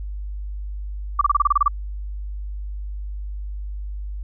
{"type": "tone bursts", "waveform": "sine", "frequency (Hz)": 1165, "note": "D6", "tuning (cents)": -14, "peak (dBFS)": -12, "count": 10, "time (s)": [1.19, 1.681], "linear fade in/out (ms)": 5, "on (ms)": 23, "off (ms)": 29, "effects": ["added 50 Hz sine -27 dBFS peak until 4.23 s"]}